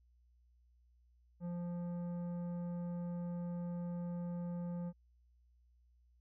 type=tone with tanh clipping; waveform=sine; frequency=174.3 Hz; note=F3; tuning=3 cents flat; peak=-40 dBFS; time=1.4-4.93 s; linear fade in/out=50 ms; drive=11 dB; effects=added 60 Hz sine -66 dBFS peak until 6.2 s